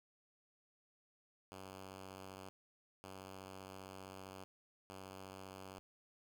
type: tone bursts at uneven times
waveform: 5% pulse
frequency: 95.3 Hz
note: G2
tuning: 48 cents flat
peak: -39 dBFS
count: 3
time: 1.52-2.49 / 3.04-4.44 / 4.9-5.79 s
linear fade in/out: 0 ms
effects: none

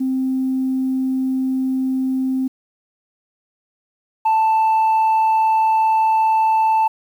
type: tone pair in turn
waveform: sine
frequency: 261.6 / 882.4 Hz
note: C4 / A5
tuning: 0 / +5 cents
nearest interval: octave + major sixth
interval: 2105 cents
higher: second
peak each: -16 / -10 dBFS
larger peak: second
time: 0-2.48 / 4.25-6.88 s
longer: second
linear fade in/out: 10 ms
effects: tanh soft clip ceiling -12 dBFS + 8-bit

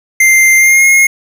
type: tone with pitch glide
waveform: square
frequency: 2093 to 2151 Hz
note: C7 to C7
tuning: 0 to +47 cents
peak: -5 dBFS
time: 0.2-1.07 s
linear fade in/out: 5 ms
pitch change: +47 cents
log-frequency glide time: 0.57-0.86 s
effects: none

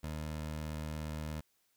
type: tone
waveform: 20% pulse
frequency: 77.1 Hz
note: D#2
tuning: 15 cents flat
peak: -33 dBFS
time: 0.03-1.41 s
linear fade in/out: 10 ms
effects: white hiss -75 dBFS RMS until 1.76 s

